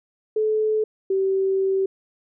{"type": "tone pair in turn", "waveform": "sine", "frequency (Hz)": [432.2, 385], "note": ["A4", "G4"], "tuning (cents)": [-31, -31], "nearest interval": "major second", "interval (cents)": 200, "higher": "first", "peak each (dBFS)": -18, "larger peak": "neither", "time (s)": [[0.36, 0.84], [1.1, 1.86]], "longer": "second", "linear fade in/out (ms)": 5, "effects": []}